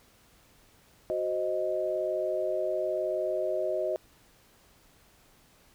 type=chord; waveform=sine; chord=C diminished; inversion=second; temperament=equal; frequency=370 / 523.3 / 622.3 Hz; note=Gb4 / C5 / Eb5; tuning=0 / 0 / 0 cents; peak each=-33 / -34 / -29 dBFS; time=1.1-3.96 s; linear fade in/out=0 ms; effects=pink hiss -61 dBFS RMS until 5.74 s